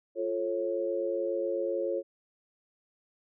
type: chord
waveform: sine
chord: F augmented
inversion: none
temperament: just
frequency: 349.2 / 436.5 / 545.7 Hz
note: F4 / A4 / C#5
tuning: 0 / -14 / -27 cents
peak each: -33 / -34 / -31 dBFS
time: 0.15-2.03 s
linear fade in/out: 50 ms
effects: none